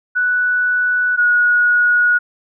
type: tone pair in turn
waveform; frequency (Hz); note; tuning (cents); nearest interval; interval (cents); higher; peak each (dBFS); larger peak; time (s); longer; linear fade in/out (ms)
sine; 1480 / 1453.7; F#6 / F#6; 0 / -31; unison; 31; first; -13 / -10; second; 0.15-1.17 / 1.17-2.19; neither; 20
effects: none